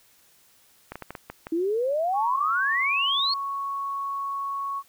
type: clicks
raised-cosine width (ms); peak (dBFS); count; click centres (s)
0.5; -20; 7; 0.92 / 0.956 / 1.023 / 1.106 / 1.152 / 1.3 / 1.469
type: exponential sweep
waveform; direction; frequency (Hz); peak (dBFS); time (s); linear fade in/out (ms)
sine; up; 317.4 to 4432; -22; 1.52-3.34; 5
type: tone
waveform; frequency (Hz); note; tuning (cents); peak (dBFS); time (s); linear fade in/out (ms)
sine; 1108.7; C#6; 0; -27; 2.13-4.83; 50
effects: white hiss -59 dBFS RMS until 4.88 s